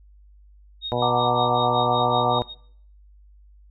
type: tone with tremolo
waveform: sine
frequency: 3729 Hz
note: A#7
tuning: in tune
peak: -26 dBFS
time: 0.81-2.55 s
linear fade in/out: 50 ms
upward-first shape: sine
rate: 5.3 Hz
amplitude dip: 95%
type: harmonic tone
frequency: 122 Hz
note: B2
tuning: 21 cents flat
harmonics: 1 / 2 / 3 / 4 / 5 / 6 / 7 / 8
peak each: -29 / -31 / -32 / -27 / -27 / -30 / -31 / -33 dBFS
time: 0.92-2.42 s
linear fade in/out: 0 ms
type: chord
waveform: sine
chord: Gb augmented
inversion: none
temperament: equal with one note detuned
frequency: 740 / 913.7 / 1174.7 Hz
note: Gb5 / Bb5 / D6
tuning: 0 / -35 / 0 cents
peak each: -25 dBFS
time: 1.02-2.39 s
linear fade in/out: 5 ms
effects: noise-tail reverb RT60 0.6 s tail -22 dB re dry + added 50 Hz sine -48 dBFS peak until 3.7 s